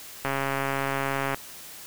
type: click train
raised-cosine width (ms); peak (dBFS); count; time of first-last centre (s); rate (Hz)
0.5; -12; 151; 0.25-1.345; 137
effects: white hiss -43 dBFS RMS until 1.86 s